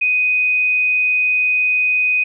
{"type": "tone", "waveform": "sine", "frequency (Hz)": 2497, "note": "D#7", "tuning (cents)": 6, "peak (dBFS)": -13, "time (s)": [0.01, 2.24], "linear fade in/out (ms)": 10, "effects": []}